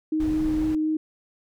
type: tone with vibrato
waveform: sine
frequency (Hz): 311.1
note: D#4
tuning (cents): 0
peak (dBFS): -21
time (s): 0.12-0.97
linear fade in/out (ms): 5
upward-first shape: sine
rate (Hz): 4.1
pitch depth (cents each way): 8
type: noise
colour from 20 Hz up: brown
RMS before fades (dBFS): -33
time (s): 0.2-0.75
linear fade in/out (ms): 2
effects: none